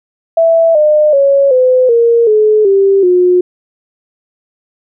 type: tone with pitch steps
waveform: sine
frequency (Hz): 660 / 605.2 / 555 / 508.9 / 466.7 / 428 / 392.4 / 359.9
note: E5 / D#5 / C#5 / C5 / A#4 / A4 / G4 / F#4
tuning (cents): +2 / -48 / +2 / -48 / +2 / -48 / +2 / -48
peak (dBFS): -5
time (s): 0.37-3.41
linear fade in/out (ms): 5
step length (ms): 380
effects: none